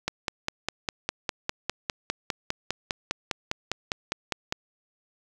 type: click train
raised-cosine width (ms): 0.2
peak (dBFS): -9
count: 23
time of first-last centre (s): 0.08-4.524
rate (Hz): 4.95
effects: 8-bit